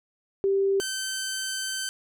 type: tone pair in turn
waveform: sine / 10% pulse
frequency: 392 / 1542.4 Hz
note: G4 / G6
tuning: 0 / -28 cents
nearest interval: 2 octaves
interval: 2372 cents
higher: second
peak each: -20 dBFS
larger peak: neither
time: 0.44-0.8 / 0.8-1.89 s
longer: second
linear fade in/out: 0 ms
effects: none